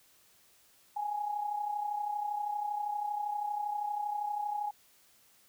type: tone with amplitude modulation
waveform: sine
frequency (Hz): 830.6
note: G#5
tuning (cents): 0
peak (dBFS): -29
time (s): 0.96-4.71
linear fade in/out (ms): 10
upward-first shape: sine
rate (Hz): 32.6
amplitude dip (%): 60
effects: white hiss -64 dBFS RMS until 5.48 s